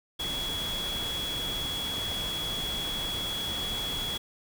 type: tone in noise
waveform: sine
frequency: 3354 Hz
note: G#7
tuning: 16 cents sharp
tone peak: -31 dBFS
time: 0.19-4.18 s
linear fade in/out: 10 ms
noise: pink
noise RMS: -37 dBFS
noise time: 0.19-4.18 s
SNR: +3 dB
effects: none